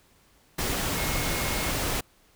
sine tone in noise, 2163 Hz, C#7, 43 cents flat, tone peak -37 dBFS, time 0.96-1.71 s, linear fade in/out 10 ms, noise pink, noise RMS -28 dBFS, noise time 0.58-2.01 s, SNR -12 dB, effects pink hiss -61 dBFS RMS until 2.35 s

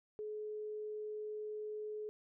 sine tone, 425.5 Hz, G#4, 42 cents sharp, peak -40 dBFS, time 0.19-2.09 s, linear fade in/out 0 ms, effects none

